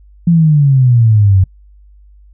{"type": "exponential sweep", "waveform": "sine", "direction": "down", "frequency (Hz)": [174, 92], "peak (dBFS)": -5, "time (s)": [0.27, 1.44], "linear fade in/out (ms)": 5, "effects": ["noise-tail reverb RT60 0.1 s tail -25 dB re dry", "added 50 Hz sine -39 dBFS peak until 2.33 s"]}